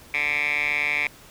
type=tone with band-pass filter; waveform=10% pulse; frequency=146.83 Hz; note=D3; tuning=in tune; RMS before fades=-24 dBFS; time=0.14-1.07 s; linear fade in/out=2 ms; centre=2300 Hz; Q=8.3; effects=pink hiss -48 dBFS RMS until 1.3 s